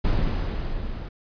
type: noise with level ramp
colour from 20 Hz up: brown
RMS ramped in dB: -20 to -33 dBFS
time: 0.04-1.09 s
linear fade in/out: 10 ms
effects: resampled to 11025 Hz